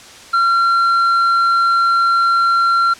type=tone with hard clipping; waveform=sine; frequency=1370 Hz; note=F6; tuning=34 cents flat; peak=-12 dBFS; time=0.33-2.94 s; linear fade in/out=10 ms; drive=4 dB; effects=white hiss -38 dBFS RMS until 2.99 s + low-pass 7000 Hz 12 dB/octave